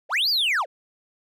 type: linear two-way sweep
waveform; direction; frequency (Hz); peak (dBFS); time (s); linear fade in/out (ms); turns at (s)
triangle; up then down; 440 to 4978 to 440; -18; 0.09-0.66; 50; 0.29
effects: none